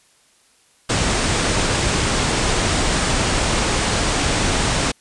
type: low-pass noise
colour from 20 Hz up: pink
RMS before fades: -19 dBFS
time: 0.89-4.92 s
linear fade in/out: 10 ms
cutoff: 9400 Hz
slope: 96 dB/octave
effects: white hiss -56 dBFS RMS until 5 s + resampled to 24000 Hz